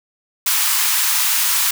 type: high-pass noise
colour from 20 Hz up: white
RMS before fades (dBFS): -17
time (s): 0.46-1.71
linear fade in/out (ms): 5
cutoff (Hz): 870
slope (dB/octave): 48
effects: none